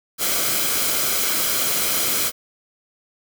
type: noise with comb filter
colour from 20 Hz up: white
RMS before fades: -21 dBFS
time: 0.18-2.32 s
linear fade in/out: 50 ms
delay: 1.1 ms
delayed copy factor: -0.5
effects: none